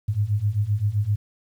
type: beating tone pair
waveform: sine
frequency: 99.6 / 107.3 Hz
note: G2 / A2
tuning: +28 / -43 cents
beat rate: 7.7 Hz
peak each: -24 / -22 dBFS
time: 0.08-1.16 s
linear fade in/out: 10 ms
effects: 9-bit